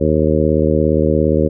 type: harmonic tone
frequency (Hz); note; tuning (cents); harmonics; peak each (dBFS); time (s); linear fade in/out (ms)
77.3; D#2; -11; 1 / 2 / 3 / 4 / 5 / 6 / 7; -19 / -19 / -19 / -19 / -19 / -19 / -19; 0-1.49; 20
effects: none